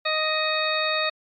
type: harmonic tone with a mistuned harmonic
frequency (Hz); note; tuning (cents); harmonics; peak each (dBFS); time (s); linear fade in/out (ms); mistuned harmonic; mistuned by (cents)
622.3; D#5; 0; 1 / 2 / 3 / 4 / 6 / 7; -27 / -28 / -29 / -29 / -29 / -31; 0.05-1.1; 10; 4; +23
effects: MP3 64 kbps